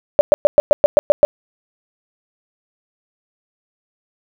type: tone bursts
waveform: sine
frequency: 587.3 Hz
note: D5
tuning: in tune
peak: -4 dBFS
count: 9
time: 0.19-1.25 s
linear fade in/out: 0 ms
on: 20 ms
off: 110 ms
effects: none